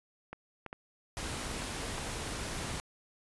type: clicks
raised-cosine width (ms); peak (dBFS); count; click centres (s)
0.5; -26; 6; 0.33 / 0.663 / 0.729 / 1.621 / 1.833 / 1.981
type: noise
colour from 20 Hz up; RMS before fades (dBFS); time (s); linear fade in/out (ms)
pink; -38; 1.17-2.8; 0
effects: resampled to 24000 Hz